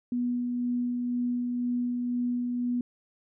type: tone with tremolo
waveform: sine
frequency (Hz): 244.2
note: B3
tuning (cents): -19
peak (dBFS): -25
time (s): 0.12-2.81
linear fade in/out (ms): 2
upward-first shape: sine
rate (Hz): 2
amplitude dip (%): 25
effects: none